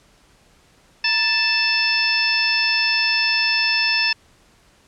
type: harmonic tone with a mistuned harmonic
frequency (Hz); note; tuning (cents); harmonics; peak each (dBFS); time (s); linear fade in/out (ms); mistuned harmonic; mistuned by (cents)
880; A5; 0; 1 / 2 / 3 / 4 / 5 / 6; -31 / -24 / -20 / -30 / -29 / -20; 1.04-4.13; 5; 1; +120
effects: pink hiss -55 dBFS RMS until 4.87 s + low-pass 9000 Hz 12 dB/octave